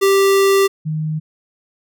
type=tone pair in turn; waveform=square / sine; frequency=392 / 155.57 Hz; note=G4 / D#3; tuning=0 / 0 cents; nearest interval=octave + major third; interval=1600 cents; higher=first; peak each=-11 / -18 dBFS; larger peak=first; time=0.01-0.68 / 0.85-1.2 s; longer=first; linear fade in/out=20 ms; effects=none